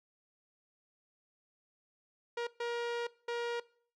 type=tone bursts at uneven times; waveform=sawtooth; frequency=473.7 Hz; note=A#4; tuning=28 cents sharp; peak=-30 dBFS; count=3; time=2.37-2.47 / 2.6-3.07 / 3.28-3.6 s; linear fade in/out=5 ms; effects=noise-tail reverb RT60 0.5 s tail -21 dB re dry + low-pass 4000 Hz 12 dB/octave